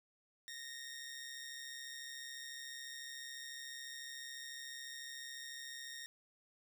15% pulse tone with amplitude modulation, 1852 Hz, A#6, 12 cents flat, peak -38 dBFS, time 0.48-6.06 s, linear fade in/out 0 ms, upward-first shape sine, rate 134 Hz, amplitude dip 45%, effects none

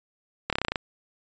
slowing click train, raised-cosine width 0.3 ms, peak -9 dBFS, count 9, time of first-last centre 0.5-0.758 s, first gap 27 ms, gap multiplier 1.05, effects resampled to 16000 Hz

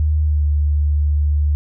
sine tone with pitch glide, 76.2 to 73.82 Hz, D#2 to D2, -36 to +9 cents, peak -13 dBFS, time 0-1.55 s, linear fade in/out 0 ms, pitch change -55 cents, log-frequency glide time 0.23-0.43 s, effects none

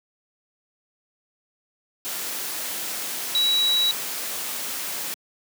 sine tone in noise, 3900 Hz, B7, 23 cents flat, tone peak -18 dBFS, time 3.35-3.91 s, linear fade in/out 0 ms, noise white, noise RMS -30 dBFS, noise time 2.05-5.14 s, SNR +9 dB, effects high-pass 200 Hz 12 dB/octave

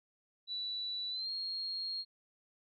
sine tone with pitch glide, 3951 to 4259 Hz, B7 to C8, 0 to +30 cents, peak -36 dBFS, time 0.47-2.05 s, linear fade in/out 50 ms, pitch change +130 cents, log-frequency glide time 1.1-1.31 s, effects none

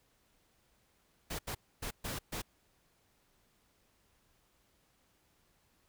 pink noise bursts at uneven times, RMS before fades -39 dBFS, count 5, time 1.3-1.39 / 1.47-1.55 / 1.82-1.91 / 2.04-2.19 / 2.32-2.42 s, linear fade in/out 10 ms, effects pink hiss -72 dBFS RMS until 5.88 s

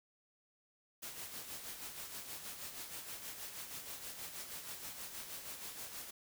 white noise with tremolo, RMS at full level -45 dBFS, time 1.02-6.11 s, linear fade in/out 10 ms, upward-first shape sine, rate 6.3 Hz, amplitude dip 50%, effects none

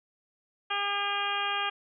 harmonic tone, 404 Hz, G#4, 48 cents flat, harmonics 1 / 2 / 3 / 4 / 5 / 6 / 7 / 8, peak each -43 / -34 / -33 / -35 / -42 / -36 / -36 / -36 dBFS, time 0.7-1.7 s, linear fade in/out 10 ms, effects none

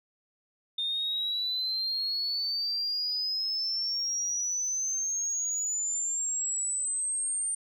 sine exponential sweep, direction up, 3627 to 8870 Hz, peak -27 dBFS, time 0.78-7.55 s, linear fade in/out 5 ms, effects tanh soft clip ceiling -23 dBFS

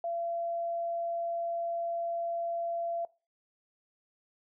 sine tone, 680 Hz, F5, 46 cents flat, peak -31 dBFS, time 0.04-3.05 s, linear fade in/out 2 ms, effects noise-tail reverb RT60 0.3 s tail -20 dB re dry

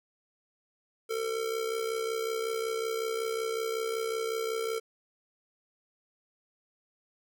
square tone with amplitude modulation, 450.7 Hz, A4, 42 cents sharp, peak -28 dBFS, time 1.09-4.8 s, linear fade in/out 20 ms, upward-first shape sine, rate 65.4 Hz, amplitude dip 60%, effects none

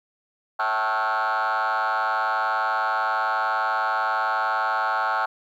sine tone with frequency modulation, 1096 Hz, C#6, 20 cents flat, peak -18 dBFS, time 0.59-5.26 s, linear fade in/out 10 ms, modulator 109 Hz, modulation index 3.6, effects tanh soft clip ceiling -20 dBFS + 10-bit

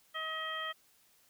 harmonic tone, 635 Hz, D#5, 35 cents sharp, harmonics 1 / 2 / 3 / 4 / 5, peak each -46 / -40 / -40 / -52 / -41 dBFS, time 0.14-0.73 s, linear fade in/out 20 ms, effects white hiss -67 dBFS RMS until 1.29 s

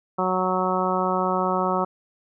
harmonic tone, 185 Hz, F#3, in tune, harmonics 1 / 2 / 3 / 4 / 5 / 6 / 7, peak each -28 / -28 / -28 / -28 / -28 / -28 / -28 dBFS, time 0.18-1.85 s, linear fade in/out 10 ms, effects none

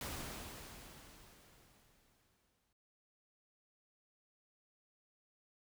pink noise with exponential decay, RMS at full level -42 dBFS, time 0.01-2.73 s, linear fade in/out 2 ms, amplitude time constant 590 ms, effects none

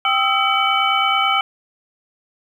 sine tone cluster, 785 / 1266 / 1335 / 2281 / 3019 Hz, G5 / D#6 / E6 / C#7 / F#7, +2 / +30 / +22 / +49 / +34 cents, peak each -21 dBFS, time 0.05-1.41 s, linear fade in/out 2 ms, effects 8-bit

